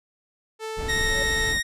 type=tone; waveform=sawtooth; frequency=440.4 Hz; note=A4; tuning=2 cents sharp; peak=-26 dBFS; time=0.59-1.55 s; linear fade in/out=50 ms
type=noise; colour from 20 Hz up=brown; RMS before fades=-30 dBFS; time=0.76-1.61 s; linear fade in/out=50 ms
type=tone with vibrato; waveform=sawtooth; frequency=1865 Hz; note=A#6; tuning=in tune; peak=-19 dBFS; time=0.88-1.63 s; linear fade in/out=20 ms; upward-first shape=triangle; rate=14 Hz; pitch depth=14 cents each way
type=tone with exponential growth; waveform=sine; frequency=556 Hz; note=C#5; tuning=5 cents sharp; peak=-25 dBFS; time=1.02-1.23 s; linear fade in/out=5 ms; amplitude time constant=45 ms
effects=low-pass 10000 Hz 12 dB/octave